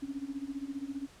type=tone with tremolo; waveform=sine; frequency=277.2 Hz; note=C#4; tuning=in tune; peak=-32 dBFS; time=0.02-1.07 s; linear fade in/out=10 ms; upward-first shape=sine; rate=15 Hz; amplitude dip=85%; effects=pink hiss -57 dBFS RMS until 1.2 s + low-pass 9000 Hz 12 dB/octave